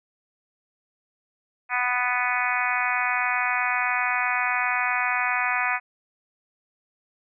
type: harmonic tone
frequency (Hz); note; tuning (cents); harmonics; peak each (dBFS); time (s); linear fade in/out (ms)
247.7; B3; +5; 3 / 4 / 5 / 6 / 7 / 8 / 9 / 10; -30 / -30 / -30 / -30 / -30 / -30 / -30 / -30; 1.69-5.8; 50
effects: none